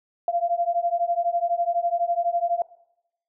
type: beating tone pair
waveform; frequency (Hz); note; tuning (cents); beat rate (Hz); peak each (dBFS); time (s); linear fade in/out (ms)
sine; 684 / 696; F5 / F5; -36 / -6; 12; -24; 0.28-2.62; 2
effects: noise-tail reverb RT60 0.8 s tail -20 dB re dry